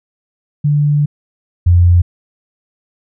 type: tone pair in turn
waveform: sine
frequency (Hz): 146.83 / 87.61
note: D3 / F2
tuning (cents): 0 / +6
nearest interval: major sixth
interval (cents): 894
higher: first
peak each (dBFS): -9 / -5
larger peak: second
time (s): 0.64-1.06 / 1.66-2.02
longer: first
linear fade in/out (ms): 10
effects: none

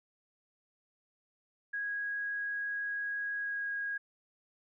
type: tone with pitch glide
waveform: sine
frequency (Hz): 1651 to 1640.5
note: G#6 to G#6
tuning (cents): -11 to -22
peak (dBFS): -33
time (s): 1.73-3.98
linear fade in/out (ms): 10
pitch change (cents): -11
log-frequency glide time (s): 3.35-3.71
effects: none

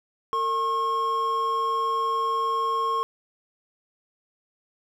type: tone pair together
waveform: triangle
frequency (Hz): 455.3 / 1082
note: A#4 / C#6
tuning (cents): -41 / -42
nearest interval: octave + minor third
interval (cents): 1499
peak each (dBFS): -29 / -21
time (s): 0.33-3.03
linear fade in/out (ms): 0
effects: none

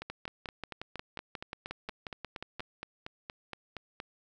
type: two click trains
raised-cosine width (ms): 0.3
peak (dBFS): -23 / -22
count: 18 / 15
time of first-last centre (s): 0.02-4.001 / 0.1-2.604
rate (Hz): 4.27 / 5.59
effects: none

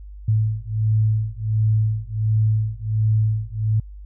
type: beating tone pair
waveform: sine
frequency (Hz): 108 / 109.4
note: A2 / A2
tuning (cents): -32 / -9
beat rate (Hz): 1.4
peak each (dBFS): -20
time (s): 0.28-3.8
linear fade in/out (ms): 5
effects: added 50 Hz sine -35 dBFS peak until 4.05 s

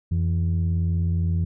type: tone pair together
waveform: sine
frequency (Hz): 87.7 / 166.8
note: F2 / E3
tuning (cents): +8 / +21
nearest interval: major seventh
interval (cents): 1113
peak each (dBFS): -19 / -24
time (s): 0.11-1.45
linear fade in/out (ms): 10
effects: tanh soft clip ceiling -16 dBFS

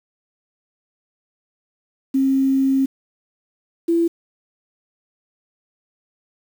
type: tone pair in turn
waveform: sine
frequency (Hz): 268.6 / 336.5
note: C4 / E4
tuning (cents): +46 / +36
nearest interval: major third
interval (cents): 390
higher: second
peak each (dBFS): -14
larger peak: neither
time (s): 2.14-2.86 / 3.88-4.08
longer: first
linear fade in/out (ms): 10
effects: 7-bit

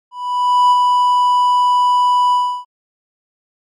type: tone with ADSR envelope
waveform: triangle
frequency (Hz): 987.8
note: B5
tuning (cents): 0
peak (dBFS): -5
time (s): 0.11-2.65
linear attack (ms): 600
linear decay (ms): 38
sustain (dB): -3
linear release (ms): 320
effects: MP3 48 kbps

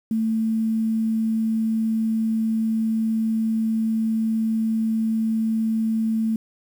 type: tone with quantisation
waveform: sine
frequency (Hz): 222.4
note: A3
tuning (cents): +19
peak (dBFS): -19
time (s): 0.11-6.36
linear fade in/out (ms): 2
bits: 8
effects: none

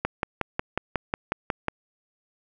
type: click train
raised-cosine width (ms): 0.5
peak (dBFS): -9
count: 10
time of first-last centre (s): 0.05-1.683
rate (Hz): 5.51
effects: none

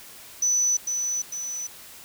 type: tone with echo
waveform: sine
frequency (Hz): 5980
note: F#8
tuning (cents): +17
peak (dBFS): -19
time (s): 0.42-0.77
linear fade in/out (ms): 5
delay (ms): 450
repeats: 2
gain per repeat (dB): -5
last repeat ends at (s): 1.67
effects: white hiss -45 dBFS RMS until 2.04 s

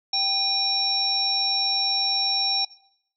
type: harmonic tone with a mistuned harmonic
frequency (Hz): 784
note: G5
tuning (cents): 0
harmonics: 1 / 3 / 5 / 7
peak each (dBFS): -31 / -34 / -27 / -23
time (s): 0.13-2.65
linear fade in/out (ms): 5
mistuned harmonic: 3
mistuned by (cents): +63
effects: noise-tail reverb RT60 0.7 s tail -19 dB re dry

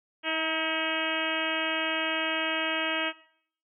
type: harmonic tone with a mistuned harmonic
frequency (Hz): 320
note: D#4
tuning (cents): +49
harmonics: 1 / 2 / 3 / 4 / 5 / 6 / 7 / 8 / 9 / 10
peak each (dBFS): -36 / -35 / -37 / -38 / -35 / -37 / -35 / -35 / -33 / -36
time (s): 0.23-3.13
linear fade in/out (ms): 50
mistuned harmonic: 3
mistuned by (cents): -29
effects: noise-tail reverb RT60 0.6 s tail -17 dB re dry

